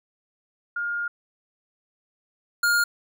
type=tone pair in turn; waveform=sine / square; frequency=1416 / 1416 Hz; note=F6 / F6; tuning=+23 / +23 cents; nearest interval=unison; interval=0 cents; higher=neither; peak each=-25 / -19 dBFS; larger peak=second; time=0.76-1.08 / 2.63-2.84 s; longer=first; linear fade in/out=5 ms; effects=none